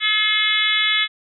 harmonic tone, 427.3 Hz, G#4, 49 cents sharp, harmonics 3 / 4 / 5 / 6 / 7 / 8 / 9, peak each -29 / -25 / -20 / -30 / -26 / -20 / -27 dBFS, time 0-1.08 s, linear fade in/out 50 ms, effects none

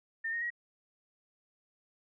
sine tone with pitch steps, 1811 / 1860 / 1903 Hz, A6 / A#6 / A#6, +49 / -4 / +35 cents, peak -32 dBFS, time 0.24-0.504 s, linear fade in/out 10 ms, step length 88 ms, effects none

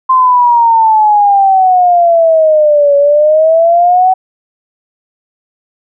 sine exponential two-way sweep, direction down then up, 1046.5 to 564 to 757 Hz, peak -4 dBFS, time 0.09-4.14 s, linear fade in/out 10 ms, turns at 2.96 s, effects none

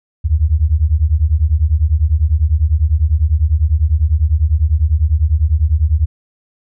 sine beating tone pair, 72.2 / 82.2 Hz, D2 / E2, -29 / -4 cents, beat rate 10 Hz, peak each -13 / -13 dBFS, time 0.24-6.06 s, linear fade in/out 20 ms, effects none

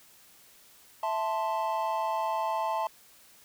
triangle chord, A minor, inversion second, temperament equal, 659.3 / 880 / 1046.5 Hz, E5 / A5 / C6, 0 / 0 / 0 cents, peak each -31 / -28 / -32 dBFS, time 1.03-2.87 s, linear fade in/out 2 ms, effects white hiss -57 dBFS RMS until 3.44 s

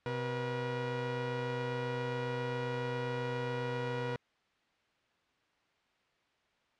sawtooth tone pair together, 127.3 / 481.8 Hz, C3 / B4, -47 / -43 cents, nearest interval octave + major seventh, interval 2304 cents, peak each -33 / -32 dBFS, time 0.06-4.16 s, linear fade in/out 0 ms, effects white hiss -72 dBFS RMS until 6.79 s + low-pass 3000 Hz 12 dB/octave

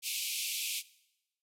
pink band-pass noise, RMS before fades -36 dBFS, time 0.02-0.83 s, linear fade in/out 50 ms, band 2300 to 15000 Hz, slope 96 dB/octave, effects noise-tail reverb RT60 0.9 s tail -20 dB re dry

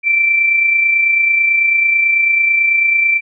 sine tone with amplitude modulation, 2343 Hz, D7, 5 cents flat, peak -8 dBFS, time 0.03-3.21 s, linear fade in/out 50 ms, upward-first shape sine, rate 29.1 Hz, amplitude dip 40%, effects none

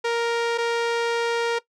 sawtooth tone pair in turn, 467.2 / 467.2 Hz, A#4 / A#4, +4 / +4 cents, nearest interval unison, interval 0 cents, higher neither, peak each -17 dBFS, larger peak neither, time 0.04-0.58 / 0.58-1.59 s, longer second, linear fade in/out 10 ms, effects noise-tail reverb RT60 0.1 s tail -18 dB re dry + low-pass 5000 Hz 12 dB/octave

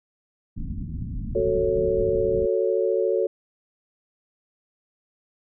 pink low-pass noise, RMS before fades -31 dBFS, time 0.56-2.47 s, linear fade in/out 20 ms, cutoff 260 Hz, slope 48 dB/octave
sine chord, F# minor, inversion none, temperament just, 370 / 444 / 555 Hz, F#4 / A4 / C#5, 0 / +16 / +2 cents, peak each -24 / -23 / -25 dBFS, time 1.35-3.27 s, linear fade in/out 5 ms
effects none

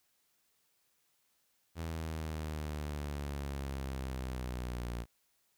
sawtooth linear sweep, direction down, 82.41 to 58.27 Hz, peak -33 dBFS, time 1.75-5.06 s, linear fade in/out 50 ms, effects white hiss -75 dBFS RMS until 5.57 s

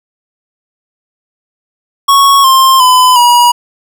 square tone with pitch steps, 1107 / 1057 / 1009.3 / 963.7 Hz, C#6 / C6 / B5 / B5, -3 / +17 / +37 / -43 cents, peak -4 dBFS, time 2.08-3.52 s, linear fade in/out 10 ms, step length 360 ms, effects none

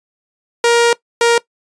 sawtooth tone pair in turn, 470.9 / 469.1 Hz, A#4 / A#4, +18 / +11 cents, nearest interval unison, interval 7 cents, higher first, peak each -5 dBFS, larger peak neither, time 0.64-0.93 / 1.21-1.38 s, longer first, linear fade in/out 2 ms, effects noise-tail reverb RT60 0.1 s tail -20 dB re dry + resampled to 22050 Hz

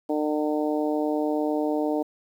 harmonic tone, 151.2 Hz, D#3, 49 cents flat, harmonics 2 / 3 / 4 / 5 / 6, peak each -25 / -29 / -29 / -33 / -37 dBFS, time 0.09-2.03 s, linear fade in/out 10 ms, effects 9-bit

